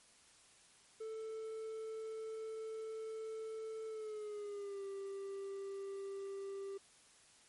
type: tone with pitch glide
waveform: triangle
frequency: 441.3 to 393.2 Hz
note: A4 to G4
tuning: +5 to +5 cents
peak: -40 dBFS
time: 1-6.78 s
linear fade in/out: 10 ms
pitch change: -200 cents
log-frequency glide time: 3.87-4.84 s
effects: white hiss -65 dBFS RMS until 7.48 s + MP3 48 kbps